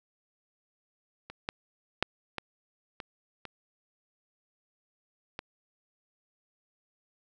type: clicks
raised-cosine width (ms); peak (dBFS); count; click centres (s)
0.3; -26 / -15 / -8 / -17 / -22 / -24 / -20; 7; 1.3 / 1.489 / 2.026 / 2.383 / 3.002 / 3.453 / 5.391
effects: none